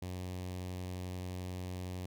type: tone with notch filter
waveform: sawtooth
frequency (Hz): 91.2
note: F#2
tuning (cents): -24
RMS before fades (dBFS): -41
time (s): 0.02-2.06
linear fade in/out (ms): 5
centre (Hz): 1400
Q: 1.5
effects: none